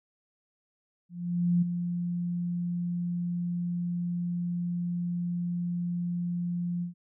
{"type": "tone with ADSR envelope", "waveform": "sine", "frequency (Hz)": 174.61, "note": "F3", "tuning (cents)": 0, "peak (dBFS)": -20, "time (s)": [1.09, 6.94], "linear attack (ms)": 530, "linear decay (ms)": 11, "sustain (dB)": -8, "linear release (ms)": 120, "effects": []}